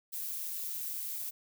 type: noise with amplitude modulation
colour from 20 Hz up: violet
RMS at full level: -36 dBFS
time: 0.12-1.31 s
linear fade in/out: 20 ms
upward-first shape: sine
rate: 161 Hz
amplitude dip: 45%
effects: none